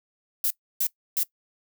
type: noise bursts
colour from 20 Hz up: violet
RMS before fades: -24 dBFS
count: 3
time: 0.44-1.232 s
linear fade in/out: 2 ms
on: 64 ms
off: 300 ms
effects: noise-tail reverb RT60 0.1 s tail -20 dB re dry